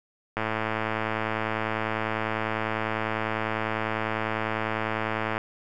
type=click train; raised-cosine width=0.5 ms; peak=-12 dBFS; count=552; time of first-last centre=0.37-5.379 s; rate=110 Hz; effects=none